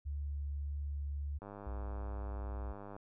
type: tone with vibrato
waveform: sine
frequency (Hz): 71.7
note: D2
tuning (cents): -41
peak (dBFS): -36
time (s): 0.05-1.39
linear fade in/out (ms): 20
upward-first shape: triangle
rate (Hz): 1.7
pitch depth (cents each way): 10
type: click train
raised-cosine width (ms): 1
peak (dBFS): -34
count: 157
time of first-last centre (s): 1.42-2.965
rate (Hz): 101
type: tone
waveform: sine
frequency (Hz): 62.2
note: B1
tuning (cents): +13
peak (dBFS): -38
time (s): 1.66-2.73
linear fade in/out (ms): 10
effects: none